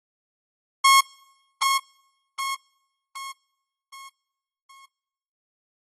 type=tone with echo; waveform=sawtooth; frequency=1087 Hz; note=C#6; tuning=34 cents flat; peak=-9 dBFS; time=0.84-1.01 s; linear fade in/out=10 ms; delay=770 ms; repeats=5; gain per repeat=-7 dB; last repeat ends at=4.86 s; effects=noise-tail reverb RT60 1.0 s tail -26 dB re dry + AAC 32 kbps